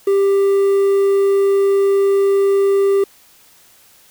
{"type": "tone with quantisation", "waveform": "triangle", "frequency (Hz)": 395, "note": "G4", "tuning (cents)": 13, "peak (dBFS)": -9, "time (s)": [0.07, 3.04], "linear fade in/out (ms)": 5, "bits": 6, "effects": ["white hiss -49 dBFS RMS until 4.1 s"]}